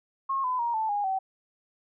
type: tone with pitch steps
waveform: sine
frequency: 1082 / 1009.5 / 941.9 / 878.9 / 820 / 765.1 Hz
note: C#6 / B5 / A#5 / A5 / G#5 / G5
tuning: -42 / +38 / +18 / -2 / -22 / -42 cents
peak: -25 dBFS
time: 0.29-1.19 s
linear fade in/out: 10 ms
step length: 150 ms
effects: none